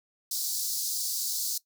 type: high-pass noise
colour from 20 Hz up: pink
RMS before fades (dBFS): -31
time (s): 0.31-1.58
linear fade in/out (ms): 5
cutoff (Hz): 4300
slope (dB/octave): 48
effects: noise-tail reverb RT60 0.1 s tail -19 dB re dry